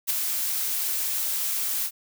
blue noise with ADSR envelope, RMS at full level -21 dBFS, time 0.07-1.91 s, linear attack 33 ms, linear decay 4 ms, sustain -6 dB, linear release 57 ms, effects none

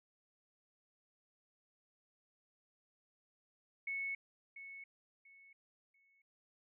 sine tone with echo, 2205 Hz, C#7, 10 cents flat, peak -37 dBFS, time 3.87-4.15 s, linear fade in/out 5 ms, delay 690 ms, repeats 3, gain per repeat -11 dB, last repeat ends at 6.22 s, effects none

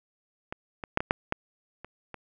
clicks, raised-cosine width 0.5 ms, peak -19 / -20 / -7 / -14 / -6 / -11 / -26 / -24 dBFS, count 8, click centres 0.525 / 0.838 / 0.974 / 1.005 / 1.109 / 1.324 / 1.846 / 2.143 s, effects none

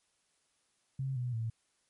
sine tone with pitch steps, 133.9 / 123.6 / 113.2 Hz, C3 / B2 / A2, +40 / +2 / +50 cents, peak -32 dBFS, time 0.99-1.5 s, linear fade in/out 5 ms, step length 170 ms, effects white hiss -75 dBFS RMS until 1.89 s + MP3 48 kbps

